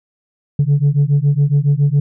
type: beating tone pair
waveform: sine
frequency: 140 / 147.2 Hz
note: C#3 / D3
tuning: +18 / +4 cents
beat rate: 7.2 Hz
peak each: -12 dBFS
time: 0.59-2 s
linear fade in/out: 5 ms
effects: tanh soft clip ceiling -7 dBFS